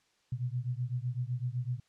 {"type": "beating tone pair", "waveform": "sine", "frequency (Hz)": [120.6, 128.5], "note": ["B2", "C3"], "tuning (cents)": [-41, -31], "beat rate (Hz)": 7.9, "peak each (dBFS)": [-34, -35], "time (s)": [0.32, 1.8], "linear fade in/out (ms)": 5, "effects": ["white hiss -71 dBFS RMS until 1.88 s", "low-pass 6000 Hz 12 dB/octave"]}